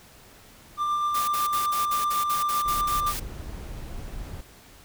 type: tone with tremolo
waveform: triangle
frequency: 1188 Hz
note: D6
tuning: 20 cents sharp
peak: -20 dBFS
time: 0.77-3.14 s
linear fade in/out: 50 ms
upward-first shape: sine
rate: 7.9 Hz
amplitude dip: 25%
type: noise bursts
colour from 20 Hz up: white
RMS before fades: -33 dBFS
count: 11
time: 1.14-3.2 s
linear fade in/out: 10 ms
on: 140 ms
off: 52 ms
type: noise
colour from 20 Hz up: brown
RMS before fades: -36 dBFS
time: 2.65-4.41 s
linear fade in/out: 5 ms
effects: pink hiss -51 dBFS RMS until 4.84 s